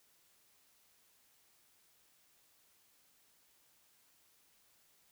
silence, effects white hiss -70 dBFS RMS until 5.11 s

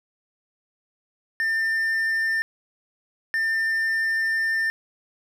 triangle tone bursts at uneven times, 1797 Hz, A6, 36 cents sharp, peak -19 dBFS, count 2, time 1.4-2.42 / 3.34-4.7 s, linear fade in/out 0 ms, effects none

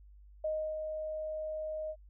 sine tone with ADSR envelope, 622.3 Hz, D#5, in tune, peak -30 dBFS, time 0.44-1.96 s, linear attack 6 ms, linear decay 310 ms, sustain -5 dB, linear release 60 ms, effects added 50 Hz sine -53 dBFS peak until 2.09 s

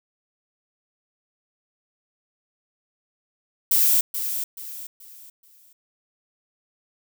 violet noise with echo, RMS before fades -18 dBFS, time 3.71-4.01 s, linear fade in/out 5 ms, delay 430 ms, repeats 4, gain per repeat -9 dB, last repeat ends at 5.73 s, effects none

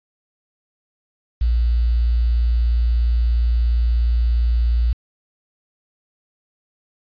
sine tone with quantisation, 58.5 Hz, A#1, 7 cents sharp, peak -14 dBFS, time 1.41-4.93 s, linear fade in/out 5 ms, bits 7, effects resampled to 11025 Hz

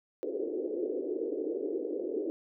pink band-pass noise, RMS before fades -34 dBFS, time 0.23-2.3 s, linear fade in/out 0 ms, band 320 to 480 Hz, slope 48 dB/octave, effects none

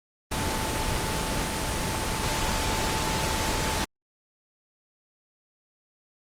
sine tone in noise, 878 Hz, A5, 4 cents flat, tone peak -34 dBFS, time 0.31-3.85 s, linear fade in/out 10 ms, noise pink, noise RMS -27 dBFS, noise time 0.31-3.85 s, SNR -10 dB, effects low-pass 10000 Hz 12 dB/octave + Opus 24 kbps

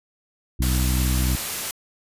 harmonic tone, 63.2 Hz, B1, 41 cents sharp, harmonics 1 / 2 / 3 / 4 / 5, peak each -20 / -26 / -30 / -32 / -34 dBFS, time 0.59-1.36 s, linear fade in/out 10 ms
white noise, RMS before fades -28 dBFS, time 0.62-1.71 s, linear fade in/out 2 ms
effects resampled to 32000 Hz

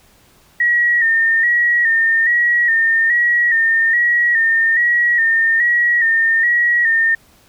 sine tone with vibrato, 1864.7 Hz, A#6, in tune, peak -11 dBFS, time 0.6-7.15 s, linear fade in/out 5 ms, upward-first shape square, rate 1.2 Hz, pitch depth 44 cents each way, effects pink hiss -51 dBFS RMS until 7.48 s

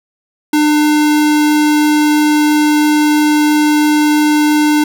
square tone, 300.5 Hz, D4, 40 cents sharp, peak -9 dBFS, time 0.53-4.84 s, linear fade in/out 5 ms, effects none

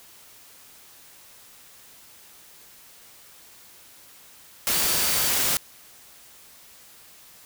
sine tone in noise, 4613 Hz, D8, 32 cents flat, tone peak -33 dBFS, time 4.73-5.29 s, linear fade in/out 0 ms, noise white, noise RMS -23 dBFS, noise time 4.67-5.57 s, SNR -13 dB, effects white hiss -50 dBFS RMS until 7.45 s

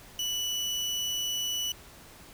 30% pulse tone, 2960 Hz, F#7, in tune, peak -26 dBFS, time 0.19-1.72 s, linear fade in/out 2 ms, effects pink hiss -51 dBFS RMS until 2.33 s

